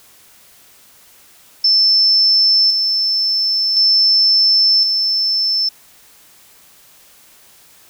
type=tone with tremolo; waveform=sine; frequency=5300 Hz; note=E8; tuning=9 cents sharp; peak=-9 dBFS; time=1.64-5.69 s; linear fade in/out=5 ms; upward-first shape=square; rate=0.47 Hz; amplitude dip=40%; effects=white hiss -47 dBFS RMS until 7.89 s